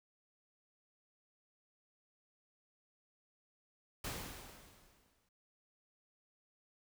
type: noise with exponential decay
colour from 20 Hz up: pink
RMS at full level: -40 dBFS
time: 4.04-5.29 s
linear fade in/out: 5 ms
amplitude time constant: 270 ms
effects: none